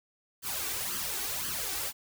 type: noise with flanger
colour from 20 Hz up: white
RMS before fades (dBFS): -34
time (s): 0.42-1.93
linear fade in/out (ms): 50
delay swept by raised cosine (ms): 0.64 to 2.64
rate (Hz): 1.9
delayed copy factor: +0.7
effects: none